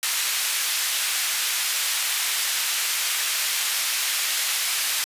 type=high-pass noise; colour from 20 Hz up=pink; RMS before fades=-24 dBFS; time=0.03-5.04 s; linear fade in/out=0 ms; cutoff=2100 Hz; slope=12 dB/octave; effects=resampled to 32000 Hz